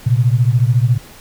sine beating tone pair, 116.54 / 130.54 Hz, A#2 / C3, 0 / -4 cents, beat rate 14 Hz, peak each -12 / -14 dBFS, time 0.06-0.98 s, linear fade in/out 10 ms, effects pink hiss -40 dBFS RMS until 1.2 s

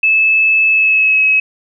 sine tone with pitch glide, 2611 to 2562 Hz, E7 to E7, -17 to -50 cents, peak -8 dBFS, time 0.03-1.4 s, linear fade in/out 5 ms, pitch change -33 cents, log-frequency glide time 0.68-1.24 s, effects none

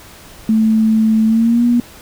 sine tone with pitch glide, 220 to 239.9 Hz, A3 to A#3, 0 to +50 cents, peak -9 dBFS, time 0.49-1.8 s, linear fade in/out 2 ms, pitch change +150 cents, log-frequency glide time 1.26-1.64 s, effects pink hiss -39 dBFS RMS until 2.01 s

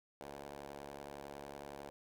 10% pulse ring-modulated tone, 70.9 Hz, C#2, 40 cents sharp, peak -36 dBFS, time 0.21-1.9 s, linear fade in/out 0 ms, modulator 540 Hz, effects none

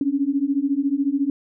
sine beating tone pair, 271.4 / 285.4 Hz, C#4 / D4, -36 / -49 cents, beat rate 14 Hz, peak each -22 / -21 dBFS, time 0.01-1.3 s, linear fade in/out 2 ms, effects none

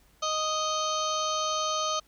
harmonic tone with a mistuned harmonic, 622.3 Hz, D#5, in tune, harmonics 1 / 2 / 4 / 5 / 6 / 7 / 8 / 9 / 10, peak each -33 / -29 / -44 / -36 / -39 / -37 / -46 / -48 / -36 dBFS, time 0.22-2 s, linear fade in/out 10 ms, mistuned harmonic 9, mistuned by +21 cents, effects added 50 Hz sine -63 dBFS peak until 2.07 s + pink hiss -63 dBFS RMS until 2.07 s

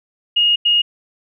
sine tone bursts at uneven times, 2862 Hz, F7, 42 cents sharp, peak -11 dBFS, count 2, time 0.36-0.56 / 0.65-0.82 s, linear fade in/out 10 ms, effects none

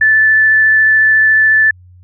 sine tone with vibrato, 1751 Hz, A6, 9 cents flat, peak -6 dBFS, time 0.01-1.71 s, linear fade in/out 5 ms, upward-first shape triangle, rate 14 Hz, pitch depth 9 cents each way, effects added 90 Hz sine -38 dBFS peak until 2.03 s

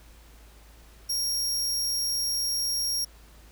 sawtooth tone, 5588 Hz, F8, in tune, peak -23 dBFS, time 1.09-3.05 s, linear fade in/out 10 ms, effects added 54 Hz sine -50 dBFS peak until 3.51 s + pink hiss -56 dBFS RMS until 3.51 s

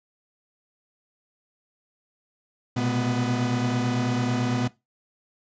45% pulse tone cluster, 119.9 / 128.9 / 213.8 / 248.3 Hz, A#2 / C3 / A3 / B3, +49 / -26 / -49 / +9 cents, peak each -27 / -34 / -32 / -26 dBFS, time 2.76-4.68 s, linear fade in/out 10 ms, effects noise-tail reverb RT60 0.2 s tail -18 dB re dry + resampled to 16000 Hz

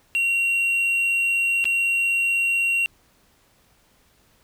triangle tone with dropouts, 2748 Hz, F7, 29 cents flat, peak -17 dBFS, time 0.15-2.86 s, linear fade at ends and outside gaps 0 ms, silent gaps 1.642-1.654 s, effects pink hiss -60 dBFS RMS until 4.43 s

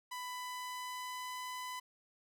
sawtooth tone with pitch glide, 996 to 1003.5 Hz, B5 to B5, +14 to +27 cents, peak -37 dBFS, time 0.11-1.8 s, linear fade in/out 10 ms, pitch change +13 cents, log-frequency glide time 0.21-1.4 s, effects none

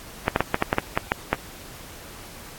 clicks, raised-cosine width 0.5 ms, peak -3 dBFS, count 10, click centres 0.281 / 0.361 / 0.406 / 0.544 / 0.624 / 0.729 / 0.784 / 0.975 / 1.119 / 1.33 s, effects pink hiss -42 dBFS RMS until 2.58 s + AAC 64 kbps

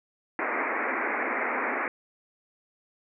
white band-pass noise, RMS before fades -29 dBFS, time 0.39-1.88 s, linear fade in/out 2 ms, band 230 to 2300 Hz, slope 96 dB/octave, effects none

